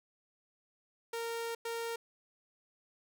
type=tone bursts at uneven times; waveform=sawtooth; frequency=462.3 Hz; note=A#4; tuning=14 cents flat; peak=-32 dBFS; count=2; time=1.13-1.55 / 1.65-1.96 s; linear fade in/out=5 ms; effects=none